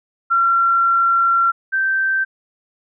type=tone pair in turn; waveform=sine; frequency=1366 / 1557.8 Hz; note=F6 / G6; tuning=-39 / -11 cents; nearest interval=major second; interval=228 cents; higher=second; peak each=-12 / -15 dBFS; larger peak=first; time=0.3-1.52 / 1.72-2.25 s; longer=first; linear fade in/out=20 ms; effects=none